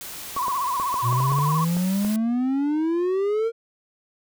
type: noise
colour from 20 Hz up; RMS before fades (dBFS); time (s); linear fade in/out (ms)
white; -36; 0.01-2.16; 0
type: tone with vibrato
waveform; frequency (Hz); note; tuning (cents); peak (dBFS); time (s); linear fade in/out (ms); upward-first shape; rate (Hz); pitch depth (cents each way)
sine; 1052; C6; +9; -22; 0.36-1.65; 10; sine; 16; 130
type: clicks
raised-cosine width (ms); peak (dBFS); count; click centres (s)
1; -20; 10; 0.365 / 0.482 / 0.799 / 0.942 / 1.127 / 1.203 / 1.319 / 1.386 / 1.768 / 2.048
type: exponential sweep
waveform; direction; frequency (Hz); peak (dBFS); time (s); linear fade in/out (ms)
triangle; up; 116.54 to 466.5; -18; 1.02-3.52; 50
effects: none